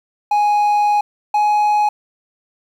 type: tone pair in turn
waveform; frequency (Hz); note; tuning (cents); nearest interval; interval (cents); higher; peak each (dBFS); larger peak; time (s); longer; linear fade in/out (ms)
triangle; 830.6 / 837.8; G#5 / G#5; 0 / +15; unison; 15; second; -10; neither; 0.31-1.01 / 1.34-1.89; first; 5
effects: 8-bit